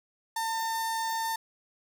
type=tone with notch filter; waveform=sawtooth; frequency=902 Hz; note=A5; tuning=43 cents sharp; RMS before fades=-31 dBFS; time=0.36-1.36 s; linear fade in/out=5 ms; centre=2600 Hz; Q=1.6; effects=9-bit